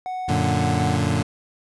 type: tone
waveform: triangle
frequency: 740 Hz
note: F#5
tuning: in tune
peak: -24 dBFS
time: 0.06-0.96 s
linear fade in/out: 0 ms
type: chord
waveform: 25% pulse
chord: Gb augmented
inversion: none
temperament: equal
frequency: 92.5 / 116.54 / 146.83 Hz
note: Gb2 / Bb2 / D3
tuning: 0 / 0 / 0 cents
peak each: -20 dBFS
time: 0.28-1.23 s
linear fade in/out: 10 ms
effects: resampled to 24000 Hz